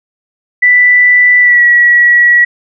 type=tone with pitch glide; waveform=sine; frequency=1978 to 1927.2 Hz; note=B6 to B6; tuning=+2 to -43 cents; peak=-3 dBFS; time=0.62-2.45 s; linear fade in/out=10 ms; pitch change=-45 cents; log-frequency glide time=1.4-1.63 s; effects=none